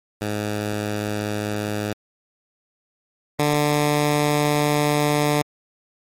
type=tone pair in turn; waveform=10% pulse; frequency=104.9 / 147.88 Hz; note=G#2 / D3; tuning=+18 / +12 cents; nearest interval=tritone; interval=594 cents; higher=second; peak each=-15 / -9 dBFS; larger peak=second; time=0.21-1.93 / 3.39-5.42 s; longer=second; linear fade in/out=5 ms; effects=MP3 64 kbps